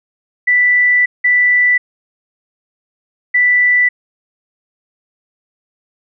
sine tone bursts at uneven times, 1975.5 Hz, B6, in tune, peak -8 dBFS, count 3, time 0.47-1.06 / 1.24-1.78 / 3.34-3.89 s, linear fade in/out 10 ms, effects none

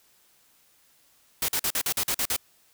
white noise bursts, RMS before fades -26 dBFS, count 9, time 1.42-2.364 s, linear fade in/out 2 ms, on 64 ms, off 46 ms, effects white hiss -62 dBFS RMS until 2.73 s

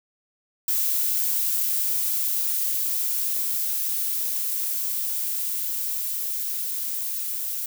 violet noise with level ramp, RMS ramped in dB -23 to -29 dBFS, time 0.68-7.66 s, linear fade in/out 2 ms, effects none

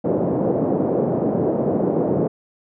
white band-pass noise, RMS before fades -20 dBFS, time 0.04-2.28 s, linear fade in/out 10 ms, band 130 to 560 Hz, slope 24 dB/octave, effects none

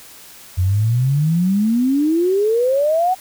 sine exponential sweep, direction up, 87.31 to 761 Hz, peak -13 dBFS, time 0.57-3.15 s, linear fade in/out 20 ms, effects white hiss -41 dBFS RMS until 3.2 s

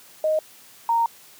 sine tone pair in turn, 623 / 925.9 Hz, D#5 / A#5, +2 / -12 cents, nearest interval perfect fifth, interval 686 cents, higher second, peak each -18 / -17 dBFS, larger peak second, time 0.24-0.39 / 0.89-1.06 s, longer second, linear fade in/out 2 ms, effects white hiss -49 dBFS RMS until 1.39 s + high-pass 100 Hz 12 dB/octave

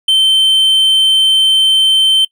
triangle tone, 3100 Hz, G7, 20 cents flat, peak -5 dBFS, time 0.08-2.25 s, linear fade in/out 5 ms, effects noise-tail reverb RT60 0.1 s tail -22 dB re dry

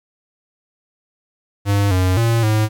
square tone with pitch steps, 100.8 / 92.3 / 115.5 / 108.2 Hz, G2 / F#2 / A#2 / A2, +49 / -4 / -16 / -29 cents, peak -14 dBFS, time 1.65-2.69 s, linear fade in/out 50 ms, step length 260 ms, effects 9-bit

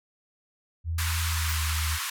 sine tone with pitch glide, 82.7 to 78.69 Hz, E2 to D#2, +6 to +20 cents, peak -26 dBFS, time 0.84-1.99 s, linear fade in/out 50 ms, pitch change -86 cents, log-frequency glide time 1.22-1.63 s
pink band-pass noise, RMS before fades -32 dBFS, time 0.98-2.1 s, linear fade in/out 5 ms, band 1000 to 15000 Hz, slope 48 dB/octave
blue noise with exponential decay, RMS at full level -32 dBFS, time 1.49-1.63 s, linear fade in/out 5 ms, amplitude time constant 30 ms
effects none

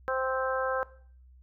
harmonic tone, 261.6 Hz, C4, in tune, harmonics 2 / 3 / 4 / 5 / 6, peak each -30 / -37 / -35 / -34 / -35 dBFS, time 0.08-0.83 s, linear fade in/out 0 ms, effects noise-tail reverb RT60 0.5 s tail -18 dB re dry + added 63 Hz sine -52 dBFS peak until 1.42 s

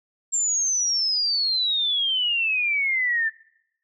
sine exponential sweep, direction down, 7459 to 1760 Hz, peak -20 dBFS, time 0.32-3.3 s, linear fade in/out 20 ms, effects noise-tail reverb RT60 0.8 s tail -24 dB re dry

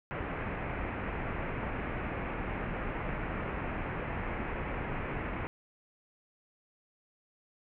pink low-pass noise, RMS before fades -36 dBFS, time 0.11-5.47 s, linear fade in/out 0 ms, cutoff 2500 Hz, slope 48 dB/octave, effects none

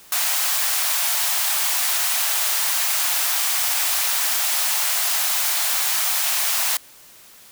white high-pass noise, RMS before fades -21 dBFS, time 0.12-6.77 s, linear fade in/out 2 ms, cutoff 640 Hz, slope 48 dB/octave, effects white hiss -47 dBFS RMS until 7.51 s

